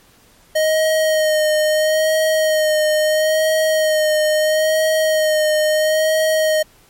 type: tone with vibrato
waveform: square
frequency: 622.3 Hz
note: D#5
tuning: in tune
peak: -14 dBFS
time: 0.55-6.63 s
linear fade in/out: 10 ms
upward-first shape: sine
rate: 0.75 Hz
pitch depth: 24 cents each way
effects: pink hiss -51 dBFS RMS until 6.89 s + MP3 64 kbps